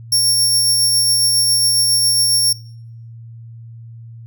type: tone with tremolo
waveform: 25% pulse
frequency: 5500 Hz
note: F8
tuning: 27 cents flat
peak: -6 dBFS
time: 0.12-2.53 s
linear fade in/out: 5 ms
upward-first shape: triangle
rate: 7.3 Hz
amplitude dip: 25%
effects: noise-tail reverb RT60 0.7 s tail -26 dB re dry + added 115 Hz sine -33 dBFS peak until 4.26 s